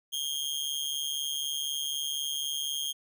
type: tone with amplitude modulation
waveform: sawtooth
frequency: 3238 Hz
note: G#7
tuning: 45 cents flat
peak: -24 dBFS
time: 0.12-2.93 s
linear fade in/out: 20 ms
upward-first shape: sine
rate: 144 Hz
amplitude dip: 75%
effects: none